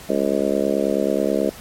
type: harmonic tone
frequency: 69.3 Hz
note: C#2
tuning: in tune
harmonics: 3 / 4 / 5 / 6 / 7 / 8 / 9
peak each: -25 / -25 / -25 / -25 / -25 / -25 / -25 dBFS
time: 0.09-1.5 s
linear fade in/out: 5 ms
effects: pink hiss -40 dBFS RMS until 1.6 s + MP3 64 kbps